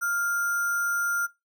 sine tone with sample-and-hold, 1402 Hz, F6, 6 cents sharp, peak -24 dBFS, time 0.01-1.27 s, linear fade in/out 20 ms, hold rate 7350 Hz, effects noise-tail reverb RT60 0.2 s tail -18 dB re dry

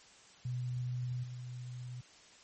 sine tone with level steps, 124.3 Hz, B2, 12 cents sharp, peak -34 / -41 dBFS, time 0.45-2.01 s, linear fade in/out 5 ms, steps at 1.23 s, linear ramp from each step 10 ms, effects white hiss -59 dBFS RMS until 2.43 s + MP3 32 kbps

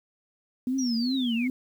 sine tone with vibrato, 246.9 Hz, B3, in tune, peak -24 dBFS, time 0.67-1.5 s, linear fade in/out 2 ms, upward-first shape triangle, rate 2.6 Hz, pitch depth 160 cents each way
sine linear sweep, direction down, 5920 to 2093 Hz, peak -32 dBFS, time 0.78-1.48 s, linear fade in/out 10 ms
effects 9-bit

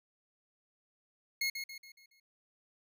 25% pulse tone with echo, 2163 Hz, C#7, 43 cents flat, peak -27 dBFS, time 1.41-1.5 s, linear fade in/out 5 ms, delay 140 ms, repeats 5, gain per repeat -7 dB, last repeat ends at 2.2 s, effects none

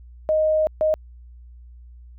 sine tone bursts at uneven times, 622.3 Hz, D#5, in tune, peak -16 dBFS, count 2, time 0.29-0.67 / 0.81-0.94 s, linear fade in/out 0 ms, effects added 60 Hz sine -41 dBFS peak until 2.18 s

